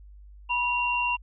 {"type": "tone pair together", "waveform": "sine", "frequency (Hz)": [974.3, 2761], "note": ["B5", "F7"], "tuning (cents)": [-24, -20], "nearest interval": "octave + tritone", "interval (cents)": 1804, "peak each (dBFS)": -26, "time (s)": [0.49, 1.17], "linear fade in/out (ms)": 20, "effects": ["added 50 Hz sine -45 dBFS peak until 1.22 s"]}